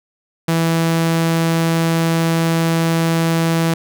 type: tone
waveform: sawtooth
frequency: 164.81 Hz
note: E3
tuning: in tune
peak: -10 dBFS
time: 0.48-3.74 s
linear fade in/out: 5 ms
effects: none